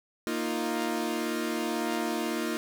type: chord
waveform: sawtooth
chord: Bb suspended fourth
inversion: none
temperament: equal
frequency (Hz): 233.1 / 311.1 / 349.2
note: Bb3 / Eb4 / F4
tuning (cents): 0 / 0 / 0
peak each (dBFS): -29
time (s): 0.27-2.57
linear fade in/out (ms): 0
effects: none